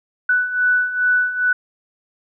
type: beating tone pair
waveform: sine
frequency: 1486 / 1488.4 Hz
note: F#6 / F#6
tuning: +7 / +10 cents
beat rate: 2.4 Hz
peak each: -21 / -16 dBFS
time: 0.29-1.53 s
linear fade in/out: 5 ms
effects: none